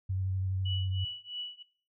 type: tone with vibrato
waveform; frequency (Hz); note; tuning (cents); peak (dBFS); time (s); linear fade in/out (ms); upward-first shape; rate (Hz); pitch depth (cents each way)
sine; 94.5; F#2; +37; -29; 0.09-1.05; 10; sine; 12; 20
type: tone with tremolo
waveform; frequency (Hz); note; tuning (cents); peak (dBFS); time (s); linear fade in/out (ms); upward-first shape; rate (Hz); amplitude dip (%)
sine; 2948; F#7; -7; -33; 0.65-1.63; 10; triangle; 3; 95
effects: noise-tail reverb RT60 0.4 s tail -17 dB re dry